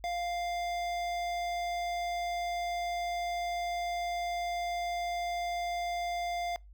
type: tone with notch filter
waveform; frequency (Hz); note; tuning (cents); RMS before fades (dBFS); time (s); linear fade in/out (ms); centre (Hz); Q
square; 698.5; F5; 0; -34; 0.04-6.56; 0; 11000; 0.55
effects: noise-tail reverb RT60 0.2 s tail -24 dB re dry + added 50 Hz sine -50 dBFS peak until 6.73 s